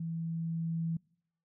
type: tone with level ramp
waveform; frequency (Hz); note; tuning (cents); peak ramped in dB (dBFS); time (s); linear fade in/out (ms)
sine; 164.81; E3; 0; -34 to -30; 0-0.97; 5
effects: noise-tail reverb RT60 0.7 s tail -26 dB re dry